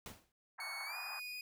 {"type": "noise with exponential decay", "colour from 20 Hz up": "pink", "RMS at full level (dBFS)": -45, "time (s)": [0.06, 0.32], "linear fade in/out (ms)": 1, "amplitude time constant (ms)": 56}
{"type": "band-pass noise", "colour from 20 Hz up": "pink", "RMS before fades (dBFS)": -49, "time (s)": [0.58, 1.2], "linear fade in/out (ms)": 10, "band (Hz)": [740, 1800], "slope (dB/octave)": 48}
{"type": "tone with pitch glide", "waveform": "30% pulse", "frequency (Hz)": [2217, 2474], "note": ["C#7", "D#7"], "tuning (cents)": [0, -10], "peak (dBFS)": -40, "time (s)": [0.6, 1.41], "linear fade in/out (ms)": 2, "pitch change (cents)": 190, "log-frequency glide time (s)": [0.85, 0.97]}
{"effects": []}